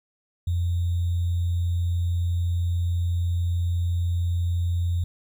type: tone with sample-and-hold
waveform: sine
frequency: 86.9 Hz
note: F2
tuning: 8 cents flat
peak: -21 dBFS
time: 0.47-5.04 s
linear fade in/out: 5 ms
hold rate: 3675 Hz
effects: none